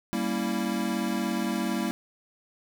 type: chord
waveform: square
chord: G diminished seventh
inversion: none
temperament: equal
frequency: 196 / 233.1 / 277.2 / 329.6 Hz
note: G3 / Bb3 / Db4 / Fb4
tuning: 0 / 0 / 0 / 0 cents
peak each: -32 / -31 / -37 / -33 dBFS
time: 0.13-1.91 s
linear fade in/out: 0 ms
effects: none